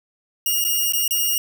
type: tone with dropouts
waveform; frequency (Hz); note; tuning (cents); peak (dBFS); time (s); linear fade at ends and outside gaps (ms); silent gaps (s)
5% pulse; 2852; F7; +36; -9; 0.46-1.38; 2; 0.642-0.648 / 0.923-0.934 / 1.079-1.108
effects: none